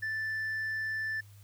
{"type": "tone with tanh clipping", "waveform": "sine", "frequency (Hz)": 1761, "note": "A6", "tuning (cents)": 1, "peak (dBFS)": -32, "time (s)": [0.02, 1.21], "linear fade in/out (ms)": 10, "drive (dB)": 2, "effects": ["added 101 Hz sine -51 dBFS peak until 1.43 s", "white hiss -63 dBFS RMS until 1.43 s"]}